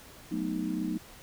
sine chord, B dominant seventh, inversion second, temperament equal with one note detuned, 185 / 220 / 247.8 / 311.1 Hz, F#3 / A3 / B3 / D#4, 0 / 0 / +6 / 0 cents, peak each -35 / -36 / -36 / -33 dBFS, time 0.31-0.98 s, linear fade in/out 10 ms, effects pink hiss -51 dBFS RMS until 1.22 s

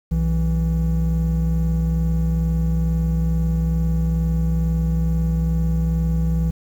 triangle tone pair together, 61.99 / 163.7 Hz, B1 / E3, +7 / -12 cents, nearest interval octave + perfect fourth, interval 1681 cents, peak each -17 / -17 dBFS, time 0.11-6.51 s, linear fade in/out 10 ms, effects tanh soft clip ceiling -9 dBFS + 8-bit

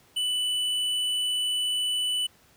sine tone with hard clipping, 2981 Hz, F#7, 12 cents sharp, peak -26 dBFS, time 0.16-2.27 s, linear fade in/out 10 ms, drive 8 dB, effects pink hiss -59 dBFS RMS until 2.56 s + high-pass 60 Hz 12 dB/octave

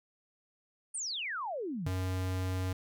sine exponential sweep, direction down, 9550 to 129.4 Hz, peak -34 dBFS, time 0.94-1.89 s, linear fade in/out 10 ms
square tone, 92.8 Hz, F#2, 6 cents sharp, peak -32 dBFS, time 1.86-2.73 s, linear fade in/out 5 ms
effects none

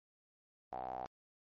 sawtooth tone with band-pass filter, 63.4 Hz, B1, 46 cents sharp, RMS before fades -43 dBFS, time 0.72-1.06 s, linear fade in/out 0 ms, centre 760 Hz, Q 9.3, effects MP3 32 kbps

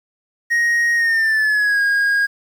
triangle tone with pitch glide, 1876 to 1633.2 Hz, A#6 to G#6, +11 to -29 cents, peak -12 dBFS, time 0.5-2.27 s, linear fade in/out 20 ms, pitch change -240 cents, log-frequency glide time 0.95-1.81 s, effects 8-bit

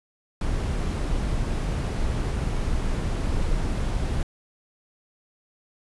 brown noise, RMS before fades -25 dBFS, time 0.41-4.23 s, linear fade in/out 2 ms, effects resampled to 24000 Hz

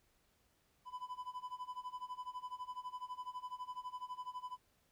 triangle tone with tremolo, 1000 Hz, B5, 21 cents sharp, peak -38 dBFS, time 0.85-4.58 s, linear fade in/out 50 ms, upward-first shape sine, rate 12 Hz, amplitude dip 90%, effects pink hiss -75 dBFS RMS until 4.91 s

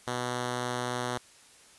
5% pulse tone, 123.47 Hz, B2, in tune, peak -19 dBFS, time 0.07-1.18 s, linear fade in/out 5 ms, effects white hiss -56 dBFS RMS until 1.78 s + resampled to 24000 Hz

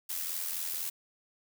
blue noise with amplitude modulation, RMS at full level -33 dBFS, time 0.09-0.9 s, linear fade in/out 10 ms, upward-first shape sine, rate 84.2 Hz, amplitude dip 55%, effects none

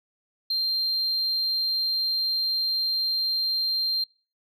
sine tone, 4172 Hz, C8, 6 cents flat, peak -21 dBFS, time 0.5-4.04 s, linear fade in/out 5 ms, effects noise-tail reverb RT60 0.4 s tail -26 dB re dry + tanh soft clip ceiling -21 dBFS

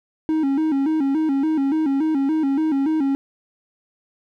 triangle tone with vibrato, 293.7 Hz, D4, in tune, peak -15 dBFS, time 0.29-3.15 s, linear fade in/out 0 ms, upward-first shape square, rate 3.5 Hz, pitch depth 120 cents each way, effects none

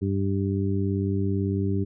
harmonic tone, 98 Hz, G2, in tune, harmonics 1 / 2 / 3 / 4, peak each -25 / -28 / -30 / -31 dBFS, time 0.01-1.85 s, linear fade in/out 20 ms, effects none

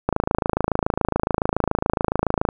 click train, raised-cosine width 1 ms, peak -4 dBFS, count 66, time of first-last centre 0.09-2.489 s, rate 27.1 Hz, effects none

